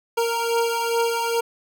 25% pulse beating tone pair, 463.7 / 466.1 Hz, A#4 / A#4, -9 / 0 cents, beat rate 2.4 Hz, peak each -18 / -22 dBFS, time 0.17-1.41 s, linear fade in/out 10 ms, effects none

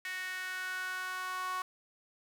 sawtooth tone with high-pass filter sweep, 370 Hz, F#4, in tune, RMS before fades -38 dBFS, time 0.05-1.62 s, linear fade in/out 2 ms, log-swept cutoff 1900 to 1100 Hz, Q 4.7, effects none

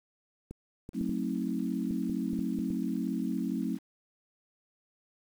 clicks, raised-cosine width 3 ms, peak -28 dBFS, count 10, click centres 0.51 / 0.891 / 1.012 / 1.094 / 1.909 / 2.097 / 2.333 / 2.39 / 2.588 / 2.704 s
sine chord, F# diminished seventh, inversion none, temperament just, 185 / 222 / 266.4 / 319.7 Hz, F#3 / A3 / C4 / Eb4, 0 / +16 / +31 / +47 cents, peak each -35 / -34 / -34 / -37 dBFS, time 0.93-3.79 s, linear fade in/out 50 ms
effects 9-bit

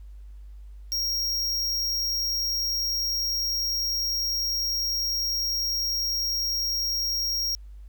square tone, 5590 Hz, F8, 1 cent sharp, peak -25 dBFS, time 0.92-7.55 s, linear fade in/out 0 ms, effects added 50 Hz sine -40 dBFS peak until 7.88 s + pink hiss -69 dBFS RMS until 7.88 s

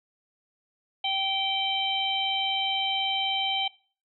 harmonic tone, 777 Hz, G5, 16 cents flat, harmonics 1 / 3 / 4 / 5, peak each -30 / -34 / -27 / -36 dBFS, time 1.04-3.68 s, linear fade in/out 5 ms, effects noise-tail reverb RT60 0.4 s tail -21 dB re dry

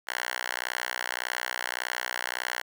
5% pulse tone with high-pass filter, 61.74 Hz, B1, in tune, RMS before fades -33 dBFS, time 0.07-2.62 s, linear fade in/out 10 ms, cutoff 1300 Hz, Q 2.1, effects none

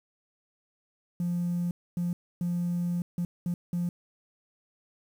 triangle tone bursts at uneven times, 174.61 Hz, F3, in tune, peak -23 dBFS, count 6, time 1.2-1.71 / 1.97-2.13 / 2.41-3.02 / 3.18-3.25 / 3.46-3.54 / 3.73-3.89 s, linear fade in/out 2 ms, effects tanh soft clip ceiling -23 dBFS + 9-bit

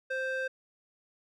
square tone with band-pass filter, 523.3 Hz, C5, in tune, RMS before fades -33 dBFS, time 0.1-0.48 s, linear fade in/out 10 ms, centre 1200 Hz, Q 4.3, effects none

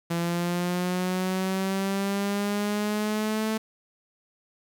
sawtooth linear sweep, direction up, 168.9 to 220 Hz, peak -21 dBFS, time 0.1-3.58 s, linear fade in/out 10 ms, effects 10-bit

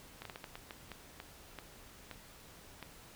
slowing click train, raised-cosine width 0.3 ms, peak -28 dBFS, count 12, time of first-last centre 0.22-2.827 s, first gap 33 ms, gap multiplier 1.36, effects pink hiss -56 dBFS RMS until 3.15 s

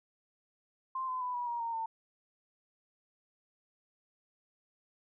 sine tone with pitch steps, 1046.5 / 1020.8 / 995.8 / 971.4 / 947.5 / 924.3 / 901.6 Hz, C6 / C6 / B5 / B5 / A#5 / A#5 / A5, 0 / -43 / +14 / -29 / +28 / -15 / +42 cents, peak -33 dBFS, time 0.95-1.86 s, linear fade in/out 5 ms, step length 130 ms, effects none

